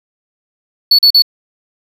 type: tone bursts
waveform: triangle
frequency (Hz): 4435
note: C#8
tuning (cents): 0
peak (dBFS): -3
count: 3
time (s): 0.91-1.222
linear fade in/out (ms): 5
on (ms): 78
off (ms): 39
effects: none